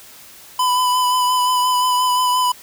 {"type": "tone with vibrato", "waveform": "square", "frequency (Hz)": 1000, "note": "B5", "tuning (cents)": 21, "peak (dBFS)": -15, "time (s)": [0.59, 2.52], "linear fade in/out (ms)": 5, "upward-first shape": "sine", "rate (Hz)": 5.7, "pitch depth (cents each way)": 19, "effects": ["white hiss -42 dBFS RMS until 2.62 s"]}